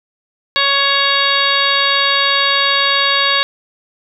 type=harmonic tone with a mistuned harmonic; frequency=557 Hz; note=C#5; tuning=8 cents sharp; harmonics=1 / 2 / 3 / 4 / 5 / 6 / 7 / 8; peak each=-24 / -18 / -18 / -21 / -21 / -22 / -18 / -21 dBFS; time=0.56-3.43 s; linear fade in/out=0 ms; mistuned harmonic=7; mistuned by=-56 cents; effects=none